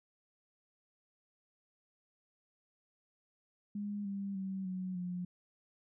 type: tone with pitch steps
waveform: sine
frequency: 205 / 198.13 / 191.49 / 185.08 / 178.88 Hz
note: G#3 / G3 / G3 / F#3 / F3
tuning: -22 / +19 / -40 / +1 / +42 cents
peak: -36 dBFS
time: 3.75-5.25 s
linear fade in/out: 5 ms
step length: 300 ms
effects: none